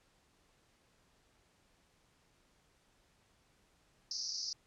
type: band-pass noise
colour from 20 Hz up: pink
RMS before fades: -40 dBFS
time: 4.11-4.53 s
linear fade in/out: 2 ms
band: 4600 to 5900 Hz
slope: 96 dB/octave
effects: pink hiss -71 dBFS RMS until 4.66 s + low-pass 9000 Hz 12 dB/octave